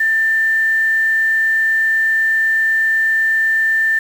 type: tone with quantisation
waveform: sine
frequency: 1784 Hz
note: A6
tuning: 23 cents sharp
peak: -12 dBFS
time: 0-3.99 s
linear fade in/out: 5 ms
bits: 6
effects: none